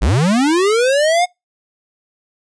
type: linear sweep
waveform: square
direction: up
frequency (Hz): 42.05 to 730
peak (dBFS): -12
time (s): 0.01-1.26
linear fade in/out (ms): 20
effects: noise-tail reverb RT60 0.2 s tail -26 dB re dry + resampled to 22050 Hz